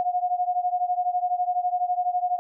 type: beating tone pair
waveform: sine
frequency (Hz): 716 / 728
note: F5 / F#5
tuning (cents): +43 / -28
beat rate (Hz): 12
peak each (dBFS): -24 / -26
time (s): 0-2.39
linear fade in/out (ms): 0
effects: none